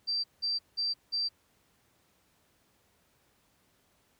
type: tone bursts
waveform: sine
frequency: 4692 Hz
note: D8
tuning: 2 cents flat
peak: -28 dBFS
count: 4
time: 0.07-1.29 s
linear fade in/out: 20 ms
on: 170 ms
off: 180 ms
effects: pink hiss -69 dBFS RMS until 4.19 s + high-pass 60 Hz 12 dB/octave